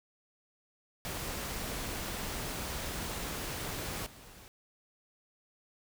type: noise with level steps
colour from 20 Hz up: pink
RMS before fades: -38 / -53 dBFS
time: 1.05-4.48 s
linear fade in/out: 0 ms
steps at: 4.06 s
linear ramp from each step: 5 ms
effects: none